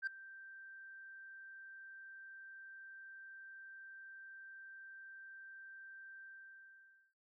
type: tone with ADSR envelope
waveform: sine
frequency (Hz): 1568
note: G6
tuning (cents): 0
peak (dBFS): -31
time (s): 0.02-7.14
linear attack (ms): 50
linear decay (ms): 4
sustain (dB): -20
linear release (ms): 920
effects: tanh soft clip ceiling -33 dBFS